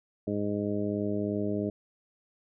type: harmonic tone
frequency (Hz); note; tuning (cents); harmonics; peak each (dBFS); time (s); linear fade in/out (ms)
102.9; G#2; -16; 1 / 2 / 3 / 4 / 5 / 6; -37 / -32 / -33 / -34 / -41 / -37; 0.27-1.7; 5
effects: none